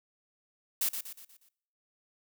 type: noise with echo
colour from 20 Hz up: blue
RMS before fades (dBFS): -29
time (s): 0.81-0.89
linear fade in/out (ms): 5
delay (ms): 120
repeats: 5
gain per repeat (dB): -7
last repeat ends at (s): 1.49
effects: noise-tail reverb RT60 0.7 s tail -22 dB re dry